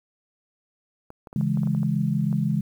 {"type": "clicks", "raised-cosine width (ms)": 1, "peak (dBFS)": -27, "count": 10, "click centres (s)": [1.104, 1.272, 1.329, 1.411, 1.573, 1.633, 1.673, 1.749, 1.831, 2.328]}
{"type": "chord", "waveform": "sine", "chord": "C# minor", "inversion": "none", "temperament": "equal", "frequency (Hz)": [138.59, 164.81, 207.7], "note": ["C#3", "E3", "G#3"], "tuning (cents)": [0, 0, 0], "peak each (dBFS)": -25, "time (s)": [1.36, 2.61], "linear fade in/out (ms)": 2}
{"effects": ["9-bit"]}